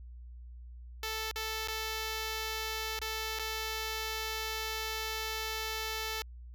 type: tone with dropouts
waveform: 5% pulse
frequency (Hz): 440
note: A4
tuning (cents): 0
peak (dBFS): -23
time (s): 1.03-6.22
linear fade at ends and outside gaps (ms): 1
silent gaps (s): 1.313-1.359 / 1.675-1.683 / 2.99-3.016 / 3.388-3.395
effects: added 60 Hz sine -45 dBFS peak until 6.54 s